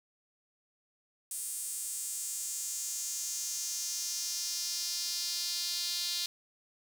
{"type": "tone with high-pass filter sweep", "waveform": "sawtooth", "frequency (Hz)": 349.2, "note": "F4", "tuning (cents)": 0, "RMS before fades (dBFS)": -36, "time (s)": [1.31, 6.26], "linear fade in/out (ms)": 2, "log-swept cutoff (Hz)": [8900, 4200], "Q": 3.1, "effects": []}